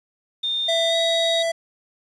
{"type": "tone with pitch glide", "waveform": "sine", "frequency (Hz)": [3632, 3784], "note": ["A#7", "A#7"], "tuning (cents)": [-46, 25], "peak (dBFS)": -21, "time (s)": [0.43, 1.43], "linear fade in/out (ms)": 10, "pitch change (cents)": 71, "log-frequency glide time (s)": [0.89, 0.95]}
{"type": "tone", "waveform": "square", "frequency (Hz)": 664, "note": "E5", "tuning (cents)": 12, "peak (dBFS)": -21, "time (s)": [0.68, 1.52], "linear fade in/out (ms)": 10}
{"effects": ["resampled to 22050 Hz", "8-bit"]}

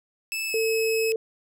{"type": "tone with pitch glide", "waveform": "sawtooth", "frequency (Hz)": [2622, 2571], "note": ["E7", "E7"], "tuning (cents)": [-10, -44], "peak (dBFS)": -24, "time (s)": [0.32, 1.12], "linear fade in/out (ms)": 0, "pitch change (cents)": -34, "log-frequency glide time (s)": [0.47, 0.56]}
{"type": "tone", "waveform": "sine", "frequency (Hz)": 446.8, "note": "A4", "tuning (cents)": 27, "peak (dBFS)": -22, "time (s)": [0.54, 1.16], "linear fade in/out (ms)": 2}
{"effects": []}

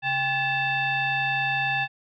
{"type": "tone with frequency modulation", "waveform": "sine", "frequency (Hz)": 1726, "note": "A6", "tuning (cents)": -34, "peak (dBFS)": -22, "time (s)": [0.02, 1.88], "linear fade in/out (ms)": 50, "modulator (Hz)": 931, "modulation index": 1.4, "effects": []}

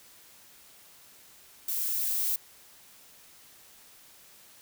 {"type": "noise with level ramp", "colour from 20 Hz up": "violet", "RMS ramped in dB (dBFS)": [-31, -28], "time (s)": [1.68, 2.36], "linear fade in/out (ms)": 5, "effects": ["white hiss -55 dBFS RMS until 4.61 s"]}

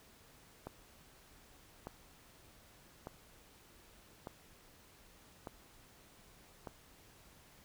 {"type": "click train", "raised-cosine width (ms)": 1, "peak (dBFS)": -29, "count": 6, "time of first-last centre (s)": [0.67, 6.672], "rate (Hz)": 0.833, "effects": ["pink hiss -62 dBFS RMS until 7.64 s"]}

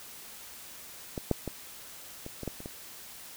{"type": "clicks", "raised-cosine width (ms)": 2, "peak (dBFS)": [-20, -11, -20, -26, -24, -19, -30, -25], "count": 8, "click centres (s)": [1.178, 1.313, 1.477, 2.264, 2.433, 2.477, 2.604, 2.659], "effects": ["white hiss -47 dBFS RMS until 3.36 s"]}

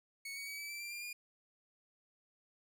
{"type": "tone with pitch steps", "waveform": "sawtooth", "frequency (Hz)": [2217, 2245, 2274, 2303, 2333, 2362, 2393, 2423], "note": ["C#7", "C#7", "C#7", "D7", "D7", "D7", "D7", "D#7"], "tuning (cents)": [0, 21, 44, -34, -12, 9, 32, -47], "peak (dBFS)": -39, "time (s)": [0.25, 1.13], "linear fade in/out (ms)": 5, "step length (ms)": 110, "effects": []}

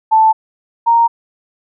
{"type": "tone pair in turn", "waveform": "sine", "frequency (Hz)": [880, 929.8], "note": ["A5", "A#5"], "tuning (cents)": [0, -5], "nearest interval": "minor second", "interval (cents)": 95, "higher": "second", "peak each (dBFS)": [-6, -7], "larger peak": "first", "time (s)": [[0.11, 0.33], [0.86, 1.08]], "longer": "neither", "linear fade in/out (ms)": 20, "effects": []}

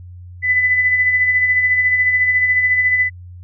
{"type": "tone with tremolo", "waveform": "sine", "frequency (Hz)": 2000, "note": "B6", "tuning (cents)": 21, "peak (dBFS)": -10, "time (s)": [0.42, 3.1], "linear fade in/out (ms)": 50, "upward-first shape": "sine", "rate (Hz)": 14, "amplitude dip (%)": 45, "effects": ["added 89 Hz sine -33 dBFS peak until 3.43 s"]}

